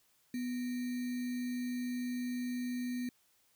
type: tone with sample-and-hold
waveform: sine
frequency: 246.9 Hz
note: B3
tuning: in tune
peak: -34 dBFS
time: 0.34-3.09 s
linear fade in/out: 2 ms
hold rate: 2100 Hz
effects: white hiss -71 dBFS RMS until 3.55 s